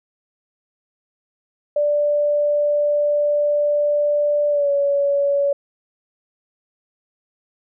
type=tone with pitch glide; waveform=sine; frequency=587.3 to 565.3 Hz; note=D5 to C#5; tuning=0 to +34 cents; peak=-15 dBFS; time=1.76-5.53 s; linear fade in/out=5 ms; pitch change=-66 cents; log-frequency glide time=4.5-4.7 s; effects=none